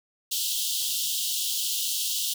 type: high-pass noise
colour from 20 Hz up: pink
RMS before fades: -28 dBFS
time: 0.31-2.34 s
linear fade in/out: 10 ms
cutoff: 2900 Hz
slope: 96 dB/octave
effects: none